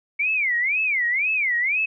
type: tone with vibrato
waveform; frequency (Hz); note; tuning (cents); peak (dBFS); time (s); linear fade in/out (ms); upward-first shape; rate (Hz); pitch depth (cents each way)
sine; 2217; C#7; 0; -19; 0.19-1.86; 10; sine; 2; 280
effects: none